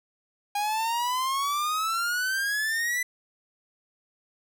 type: exponential sweep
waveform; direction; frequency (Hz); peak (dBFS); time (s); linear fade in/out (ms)
45% pulse; up; 812 to 2002; -25; 0.55-3.03; 5
effects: none